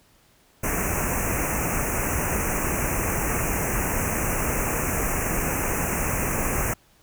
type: band-stop noise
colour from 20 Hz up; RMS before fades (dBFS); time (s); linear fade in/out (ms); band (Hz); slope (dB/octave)
pink; -25; 0.63-6.74; 10; 2700 to 5800; 96
effects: pink hiss -59 dBFS RMS until 7.02 s